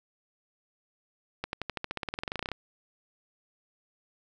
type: accelerating click train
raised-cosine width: 0.3 ms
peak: -16 dBFS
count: 21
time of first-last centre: 1.44-2.517 s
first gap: 91 ms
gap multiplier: 0.94
effects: none